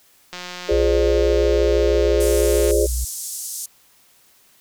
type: click train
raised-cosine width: 0.2 ms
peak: -15 dBFS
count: 427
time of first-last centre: 0.33-2.71 s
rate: 179 Hz
type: chord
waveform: sine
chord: D half-diminished seventh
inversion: first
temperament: equal with one note detuned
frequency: 349.2 / 415.3 / 523.3 / 596.9 Hz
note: F4 / Ab4 / C5 / D5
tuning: 0 / 0 / 0 / +28 cents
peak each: -22 / -18 / -22 / -23 dBFS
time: 0.68-2.87 s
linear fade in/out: 20 ms
type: tone with pitch glide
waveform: sine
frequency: 60.7 to 61.16 Hz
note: B1 to B1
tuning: -29 to -16 cents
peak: -20 dBFS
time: 0.71-3.05 s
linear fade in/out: 10 ms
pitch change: +13 cents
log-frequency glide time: 1.76-2.05 s
type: band-pass noise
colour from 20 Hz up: pink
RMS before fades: -30 dBFS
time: 2.2-3.66 s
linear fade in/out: 5 ms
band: 6300 to 12000 Hz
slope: 24 dB/octave
effects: white hiss -55 dBFS RMS until 4.6 s